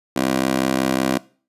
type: tone with high-pass filter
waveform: 15% pulse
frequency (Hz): 65.41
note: C2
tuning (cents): 0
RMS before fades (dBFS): -20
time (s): 0.16-1.18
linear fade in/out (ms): 5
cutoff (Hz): 310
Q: 1.6
effects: noise-tail reverb RT60 0.4 s tail -21 dB re dry + resampled to 32000 Hz